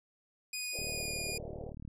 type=tone with pitch glide; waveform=15% pulse; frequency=2474 to 2443 Hz; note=D#7 to D#7; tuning=-10 to -32 cents; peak=-29 dBFS; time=0.53-1.38 s; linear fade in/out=5 ms; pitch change=-22 cents; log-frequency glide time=0.9-1.09 s
type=band-pass noise; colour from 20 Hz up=pink; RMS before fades=-46 dBFS; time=0.72-1.74 s; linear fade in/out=50 ms; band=360 to 670 Hz; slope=48 dB/octave
type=click train; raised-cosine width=5 ms; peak=-33 dBFS; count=42; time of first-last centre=0.79-1.878 s; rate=37.7 Hz
effects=none